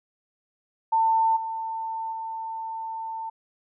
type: tone with level steps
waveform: sine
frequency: 896 Hz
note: A5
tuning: 31 cents sharp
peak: -18 / -28 / -30 dBFS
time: 0.92-3.3 s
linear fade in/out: 10 ms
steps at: 1.36 / 2.12 s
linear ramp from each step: 10 ms
effects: none